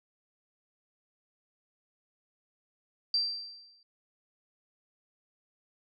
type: tone with exponential decay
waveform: sine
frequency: 4699 Hz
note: D8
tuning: in tune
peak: -23 dBFS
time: 3.14-3.83 s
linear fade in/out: 2 ms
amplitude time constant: 150 ms
effects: none